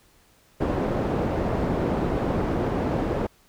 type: low-pass noise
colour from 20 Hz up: white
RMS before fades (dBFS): -25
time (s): 0.6-3.27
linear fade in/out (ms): 10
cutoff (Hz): 500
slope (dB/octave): 12
effects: pink hiss -59 dBFS RMS until 3.48 s